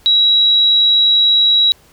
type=tone; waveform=sine; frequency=3877 Hz; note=B7; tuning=33 cents flat; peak=-8 dBFS; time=0.06-1.72 s; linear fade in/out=0 ms; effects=pink hiss -49 dBFS RMS until 1.92 s